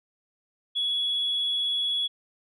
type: tone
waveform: sine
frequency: 3371 Hz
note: G#7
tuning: 25 cents sharp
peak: -23 dBFS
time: 0.75-2.08 s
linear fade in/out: 20 ms
effects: tanh soft clip ceiling -19 dBFS